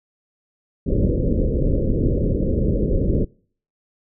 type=low-pass noise; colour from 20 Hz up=pink; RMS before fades=-19 dBFS; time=0.86-3.25 s; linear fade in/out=10 ms; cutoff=560 Hz; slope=96 dB/octave; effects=noise-tail reverb RT60 0.5 s tail -25 dB re dry